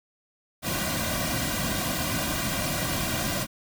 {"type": "noise with comb filter", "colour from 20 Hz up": "pink", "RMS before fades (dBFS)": -28, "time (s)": [0.62, 3.47], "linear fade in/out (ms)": 50, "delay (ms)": 2.3, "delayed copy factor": -0.85, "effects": []}